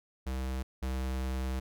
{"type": "tone pair in turn", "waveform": "square", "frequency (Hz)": [65, 65], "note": ["C2", "C2"], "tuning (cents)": [-11, -11], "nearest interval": "unison", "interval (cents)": 0, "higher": "neither", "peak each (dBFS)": [-33, -32], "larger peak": "second", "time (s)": [[0.26, 0.63], [0.82, 1.6]], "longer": "second", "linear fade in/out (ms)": 10, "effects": []}